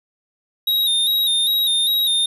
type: tone with vibrato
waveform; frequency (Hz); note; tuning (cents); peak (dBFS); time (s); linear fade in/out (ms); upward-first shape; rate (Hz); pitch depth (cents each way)
square; 3729; A#7; 0; -16; 0.67-2.26; 5; square; 2.5; 42
effects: none